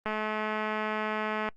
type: click train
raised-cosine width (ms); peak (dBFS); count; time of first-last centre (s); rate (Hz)
0.5; -17; 308; 0.06-1.488; 215
effects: noise-tail reverb RT60 0.1 s tail -24 dB re dry + Opus 32 kbps